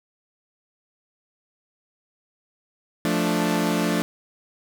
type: chord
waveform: sawtooth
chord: D minor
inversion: first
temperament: equal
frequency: 174.61 / 220 / 293.7 Hz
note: F3 / A3 / D4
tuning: 0 / 0 / 0 cents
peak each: -21 dBFS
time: 3.05-4.02 s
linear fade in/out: 0 ms
effects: none